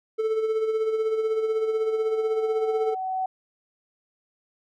triangle tone with tremolo, 440 Hz, A4, in tune, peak -18 dBFS, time 0.18-2.95 s, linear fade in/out 20 ms, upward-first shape sine, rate 16 Hz, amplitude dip 50%
sine tone with exponential growth, 753 Hz, F#5, 30 cents sharp, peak -23 dBFS, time 0.82-3.26 s, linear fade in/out 5 ms, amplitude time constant 530 ms
effects none

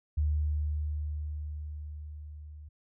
sine tone with level ramp, 75.2 Hz, D2, 42 cents sharp, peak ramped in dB -24 to -44 dBFS, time 0.17-2.69 s, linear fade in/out 10 ms, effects none

